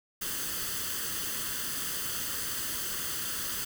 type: noise with comb filter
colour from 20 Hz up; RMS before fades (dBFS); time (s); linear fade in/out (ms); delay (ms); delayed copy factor
white; -34; 0.21-3.65; 10; 0.64; +0.65
effects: none